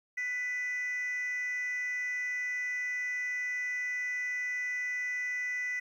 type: tone with frequency modulation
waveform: sine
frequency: 1987 Hz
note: B6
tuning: 10 cents sharp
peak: -29 dBFS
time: 0.17-5.8 s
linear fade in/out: 10 ms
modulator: 504 Hz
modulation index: 0.27
effects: tanh soft clip ceiling -30 dBFS + 11-bit